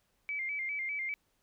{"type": "tone with vibrato", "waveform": "sine", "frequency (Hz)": 2200, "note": "C#7", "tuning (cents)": -14, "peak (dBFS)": -33, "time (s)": [0.29, 1.14], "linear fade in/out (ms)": 0, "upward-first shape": "square", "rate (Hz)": 5, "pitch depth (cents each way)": 73, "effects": ["pink hiss -75 dBFS RMS until 1.42 s"]}